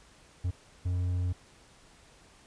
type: tone bursts at uneven times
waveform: triangle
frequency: 90 Hz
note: F#2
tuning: 47 cents flat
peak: -25 dBFS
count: 2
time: 0.44-0.51 / 0.85-1.33 s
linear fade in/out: 10 ms
effects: pink hiss -58 dBFS RMS until 2.46 s + resampled to 22050 Hz